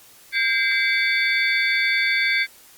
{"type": "tone cluster", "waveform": "sine", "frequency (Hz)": [1598, 2071, 2292, 3519, 4489], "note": ["G6", "C7", "D7", "A7", "C#8"], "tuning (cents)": [33, -18, -43, 0, 21], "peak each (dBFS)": [-23, -22, -23, -29, -29], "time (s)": [0.32, 2.47], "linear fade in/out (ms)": 50, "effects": ["white hiss -49 dBFS RMS until 2.77 s", "Opus 48 kbps"]}